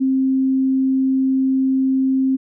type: tone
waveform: sine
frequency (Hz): 264.6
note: C4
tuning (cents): +20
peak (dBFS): -14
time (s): 0-2.37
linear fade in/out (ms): 20
effects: none